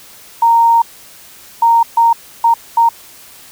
sine tone bursts at uneven times, 926 Hz, A#5, 12 cents flat, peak -6 dBFS, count 5, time 0.42-0.82 / 1.62-1.83 / 1.97-2.13 / 2.44-2.54 / 2.77-2.89 s, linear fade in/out 5 ms, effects white hiss -39 dBFS RMS until 3.51 s

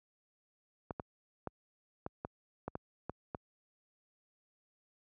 clicks, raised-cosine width 1 ms, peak -24 dBFS, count 9, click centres 0.908 / 0.998 / 1.473 / 2.064 / 2.249 / 2.68 / 2.754 / 3.096 / 3.348 s, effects high-pass 60 Hz 12 dB/octave

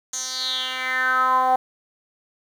10% pulse tone with band-pass filter sweep, 257.5 Hz, C4, 28 cents flat, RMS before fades -22 dBFS, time 0.13-1.56 s, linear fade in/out 5 ms, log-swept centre 6700 to 750 Hz, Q 5.8, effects 8-bit

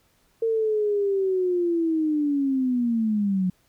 sine linear sweep, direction down, 457.2 to 180.2 Hz, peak -20 dBFS, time 0.42-3.5 s, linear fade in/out 5 ms, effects pink hiss -64 dBFS RMS until 3.68 s

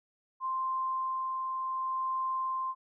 sine tone with tremolo, 1046.5 Hz, C6, in tune, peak -29 dBFS, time 0.4-2.75 s, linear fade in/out 50 ms, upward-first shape sine, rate 0.69 Hz, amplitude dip 25%, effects none

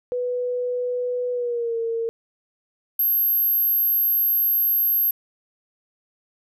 sine tone with pitch glide, 493.9 to 458.2 Hz, B4 to A#4, 0 to -30 cents, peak -22 dBFS, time 0.12-2.09 s, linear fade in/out 0 ms, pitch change -130 cents, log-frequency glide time 1.32-1.77 s
sine tone, 12544 Hz, G9, in tune, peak -17 dBFS, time 2.99-5.11 s, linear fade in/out 5 ms
effects none

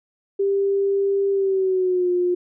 sine tone with pitch glide, 395.7 to 356.6 Hz, G4 to F4, +16 to +36 cents, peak -17 dBFS, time 0.39-2.35 s, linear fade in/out 10 ms, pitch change -180 cents, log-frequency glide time 1.31-2.1 s, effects none

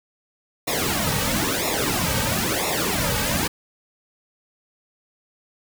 pink noise with flanger, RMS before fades -23 dBFS, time 0.67-3.48 s, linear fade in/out 10 ms, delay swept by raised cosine 0.64 to 2.94 ms, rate 1 Hz, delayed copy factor -0.95, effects none

